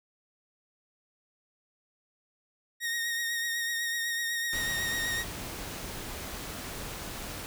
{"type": "tone with vibrato", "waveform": "sawtooth", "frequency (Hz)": 1864.7, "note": "A#6", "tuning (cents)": 0, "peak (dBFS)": -26, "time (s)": [2.8, 5.25], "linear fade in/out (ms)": 50, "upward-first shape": "triangle", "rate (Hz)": 8, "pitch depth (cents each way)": 32}
{"type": "noise", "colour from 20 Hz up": "pink", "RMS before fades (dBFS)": -39, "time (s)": [4.53, 7.46], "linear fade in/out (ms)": 0}
{"effects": []}